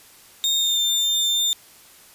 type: tone with pitch glide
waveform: 35% pulse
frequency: 3675 to 3599 Hz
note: A#7 to A7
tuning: -25 to +38 cents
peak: -17 dBFS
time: 0.44-1.53 s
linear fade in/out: 0 ms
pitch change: -37 cents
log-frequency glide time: 0.57-0.8 s
effects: white hiss -49 dBFS RMS until 2.14 s + resampled to 32000 Hz